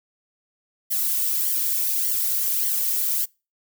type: noise with flanger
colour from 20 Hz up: violet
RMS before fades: -23 dBFS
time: 0.9-3.26 s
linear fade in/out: 20 ms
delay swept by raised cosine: 0.78 to 2.48 ms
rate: 1.7 Hz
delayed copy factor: -0.95
effects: noise-tail reverb RT60 0.3 s tail -26 dB re dry